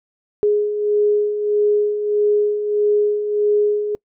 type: beating tone pair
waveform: sine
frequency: 415.3 / 416.9 Hz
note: G#4 / G#4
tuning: 0 / +7 cents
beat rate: 1.6 Hz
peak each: -23 / -15 dBFS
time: 0.43-3.95 s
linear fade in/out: 0 ms
effects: noise-tail reverb RT60 0.1 s tail -26 dB re dry